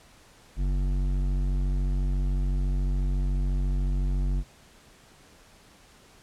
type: tone with hard clipping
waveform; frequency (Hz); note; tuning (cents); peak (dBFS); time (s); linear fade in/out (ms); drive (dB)
sine; 47; F#1; +28; -25; 0.56-4.44; 50; 11
effects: pink hiss -55 dBFS RMS until 6.22 s + low-pass 10000 Hz 12 dB/octave